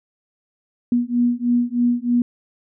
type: beating tone pair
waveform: sine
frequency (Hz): 240 / 243.2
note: B3 / B3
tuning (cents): -49 / -26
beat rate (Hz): 3.2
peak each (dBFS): -19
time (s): 0.92-2.22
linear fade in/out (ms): 2
effects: none